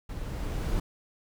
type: noise with level ramp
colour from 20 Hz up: brown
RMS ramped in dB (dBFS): -37 to -28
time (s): 0.09-0.8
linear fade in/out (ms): 5
effects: none